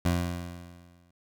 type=tone with exponential decay; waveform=20% pulse; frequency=87.31 Hz; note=F2; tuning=in tune; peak=-17 dBFS; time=0.05-1.11 s; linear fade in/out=5 ms; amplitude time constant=230 ms; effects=none